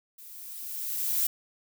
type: noise with level ramp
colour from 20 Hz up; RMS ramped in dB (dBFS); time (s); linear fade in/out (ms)
violet; -48 to -25; 0.18-1.27; 5
effects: none